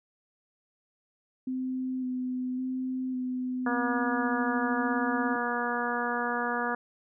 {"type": "tone with vibrato", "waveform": "sine", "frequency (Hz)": 255.6, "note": "C4", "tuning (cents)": -40, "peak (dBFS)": -29, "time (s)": [1.47, 5.36], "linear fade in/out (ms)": 5, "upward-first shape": "square", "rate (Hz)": 0.9, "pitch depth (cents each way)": 15}
{"type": "harmonic tone", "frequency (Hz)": 240.5, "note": "B3", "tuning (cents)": -46, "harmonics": [1, 2, 3, 4, 5, 6, 7], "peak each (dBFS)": [-35, -35, -35, -35, -35, -35, -35], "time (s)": [3.66, 6.75], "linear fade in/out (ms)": 5}
{"effects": []}